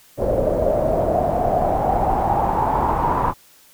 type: noise with low-pass filter sweep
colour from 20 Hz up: pink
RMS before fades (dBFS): -19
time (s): 0.17-3.34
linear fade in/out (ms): 50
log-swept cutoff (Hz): 550 to 1000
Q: 7.6
effects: white hiss -51 dBFS RMS until 3.73 s